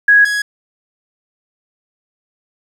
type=tone pair in turn; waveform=sine / 45% pulse; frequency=1661.2 / 1668.1 Hz; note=G#6 / G#6; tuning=0 / +7 cents; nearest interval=unison; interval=7 cents; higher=second; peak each=-5 / -15 dBFS; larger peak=first; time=0.08-0.25 / 0.25-0.42 s; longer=neither; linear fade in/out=5 ms; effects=low-pass 9000 Hz 12 dB/octave + 7-bit